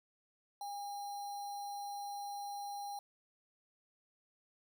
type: tone with sample-and-hold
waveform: sine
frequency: 810 Hz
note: G#5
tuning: 43 cents flat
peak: -40 dBFS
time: 0.61-2.99 s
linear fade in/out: 2 ms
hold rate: 4900 Hz
effects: none